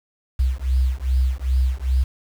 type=beating tone pair; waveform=sine; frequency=63.2 / 65.7 Hz; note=B1 / C2; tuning=+41 / +8 cents; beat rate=2.5 Hz; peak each=-20 dBFS; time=0.39-2.04 s; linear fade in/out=10 ms; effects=7-bit